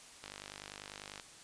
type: click train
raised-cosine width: 0.2 ms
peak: -27 dBFS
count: 49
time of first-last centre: 0.24-1.198 s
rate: 50.1 Hz
effects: white hiss -55 dBFS RMS until 1.43 s + resampled to 22050 Hz